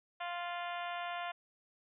harmonic tone with a mistuned harmonic, 349.2 Hz, F4, in tune, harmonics 2 / 3 / 4 / 5 / 6 / 7 / 8 / 9 / 10, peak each -40 / -44 / -46 / -48 / -50 / -51 / -52 / -53 / -54 dBFS, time 0.2-1.32 s, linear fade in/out 10 ms, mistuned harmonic 9, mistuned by -43 cents, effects none

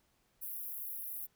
pink high-pass noise, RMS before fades -42 dBFS, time 0.41-1.27 s, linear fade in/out 20 ms, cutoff 11000 Hz, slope 96 dB/octave, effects pink hiss -74 dBFS RMS until 1.35 s

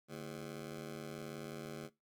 20% pulse ring-modulated tone, 184.9 Hz, F#3, 1 cent flat, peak -36 dBFS, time 0.08-1.9 s, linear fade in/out 50 ms, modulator 39.4 Hz, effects noise-tail reverb RT60 0.2 s tail -19 dB re dry + Opus 48 kbps

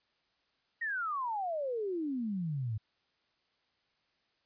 sine exponential sweep, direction down, 1900 to 102.7 Hz, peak -32 dBFS, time 0.81-2.78 s, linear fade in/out 10 ms, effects white hiss -75 dBFS RMS until 4.45 s + resampled to 11025 Hz

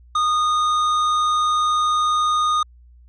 triangle tone with tanh clipping, 1231 Hz, D#6, 19 cents flat, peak -18 dBFS, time 0.15-2.63 s, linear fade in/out 5 ms, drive 15 dB, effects added 60 Hz sine -45 dBFS peak until 3.08 s + resampled to 22050 Hz

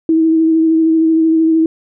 sine tone with vibrato, 322.5 Hz, E4, 38 cents flat, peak -8 dBFS, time 0.09-1.66 s, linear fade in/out 2 ms, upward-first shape sine, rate 13 Hz, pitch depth 19 cents each way, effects none

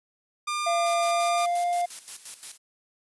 sawtooth tone, 1200 Hz, D6, 37 cents sharp, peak -23 dBFS, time 0.47-1.46 s, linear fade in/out 10 ms
triangle tone with pitch glide, 685 to 702.2 Hz, F5 to F5, -34 to +9 cents, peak -21 dBFS, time 0.66-1.86 s, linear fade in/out 10 ms, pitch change +43 cents, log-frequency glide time 1.07-1.64 s
blue noise with tremolo, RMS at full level -36 dBFS, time 0.85-2.58 s, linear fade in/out 20 ms, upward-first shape square, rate 5.7 Hz, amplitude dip 70%
effects resampled to 24000 Hz

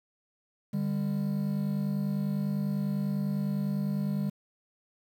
triangle tone pair together, 150.2 / 200.2 Hz, D3 / G3, +39 / +37 cents, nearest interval perfect fourth, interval 498 cents, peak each -30 / -27 dBFS, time 0.73-4.3 s, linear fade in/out 10 ms, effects 9-bit

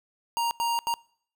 square tone bursts at uneven times, 935 Hz, A#5, 5 cents sharp, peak -25 dBFS, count 3, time 0.37-0.51 / 0.6-0.79 / 0.87-0.94 s, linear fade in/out 0 ms, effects noise-tail reverb RT60 0.6 s tail -25 dB re dry

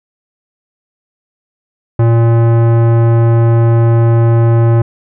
sine tone with tanh clipping, 115.8 Hz, A#2, 11 cents flat, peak -8 dBFS, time 1.99-4.82 s, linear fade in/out 5 ms, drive 18 dB, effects none

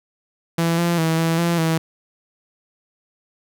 sawtooth tone with pitch steps, 167 / 171.4 / 162.1 / 164.4 / 170.4 / 162.3 Hz, E3 / F3 / E3 / E3 / F3 / E3, +23 / -32 / -29 / -4 / -42 / -27 cents, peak -13 dBFS, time 0.58-1.78 s, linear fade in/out 5 ms, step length 200 ms, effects none

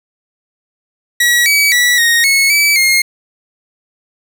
sawtooth tone with pitch steps, 1923 / 2281 / 1950 / 1865 / 2191 / 2300 / 2138 Hz, B6 / C#7 / B6 / A#6 / C#7 / D7 / C7, -47 / +49 / -23 / 0 / -21 / -37 / +37 cents, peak -5 dBFS, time 1.2-3.02 s, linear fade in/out 5 ms, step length 260 ms, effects none

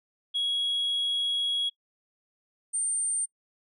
sine tone pair in turn, 3322 / 8869 Hz, G#7 / C#9, 0 / 0 cents, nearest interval octave + perfect fourth, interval 1700 cents, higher second, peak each -23 / -24 dBFS, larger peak first, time 0.34-1.7 / 2.73-3.26 s, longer first, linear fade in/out 20 ms, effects noise-tail reverb RT60 0.1 s tail -26 dB re dry + tanh soft clip ceiling -23 dBFS

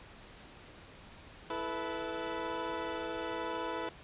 20% pulse chord, E suspended fourth, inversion none, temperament equal with one note detuned, 329.6 / 434.9 / 493.9 Hz, E4 / A4 / B4, 0 / -20 / 0 cents, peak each -35 / -36 / -34 dBFS, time 1.5-3.89 s, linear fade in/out 2 ms, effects pink hiss -53 dBFS RMS until 4.03 s + resampled to 8000 Hz

